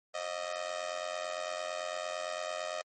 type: tone with amplitude modulation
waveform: sawtooth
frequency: 622.3 Hz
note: D#5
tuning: in tune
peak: -27 dBFS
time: 0.14-2.82 s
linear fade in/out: 10 ms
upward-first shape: sine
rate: 88.9 Hz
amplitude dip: 95%
effects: MP3 32 kbps